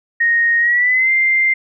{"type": "tone with pitch glide", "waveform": "sine", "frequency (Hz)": [1864.7, 2093], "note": ["A#6", "C7"], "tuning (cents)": [0, 0], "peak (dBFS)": -11, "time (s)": [0.2, 1.54], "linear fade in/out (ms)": 10, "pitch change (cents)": 200, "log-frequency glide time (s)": [0.59, 1.11], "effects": []}